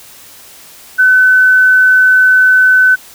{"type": "tone", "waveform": "sine", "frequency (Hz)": 1512, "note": "F#6", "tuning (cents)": 37, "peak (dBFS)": -4, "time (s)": [0.98, 2.96], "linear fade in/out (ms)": 20, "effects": ["white hiss -37 dBFS RMS until 3.14 s"]}